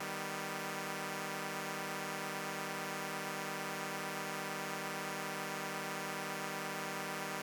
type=chord; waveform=5% pulse; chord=Eb augmented; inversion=none; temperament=equal with one note detuned; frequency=155.03 / 196 / 246.9 Hz; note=Eb3 / G3 / B3; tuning=-6 / 0 / 0 cents; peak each=-32 / -30 / -34 dBFS; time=0-7.42 s; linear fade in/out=5 ms; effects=none